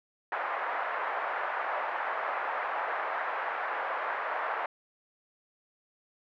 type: band-pass noise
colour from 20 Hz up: pink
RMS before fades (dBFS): -33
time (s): 0.32-4.66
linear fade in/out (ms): 2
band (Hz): 640 to 1800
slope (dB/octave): 24
effects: none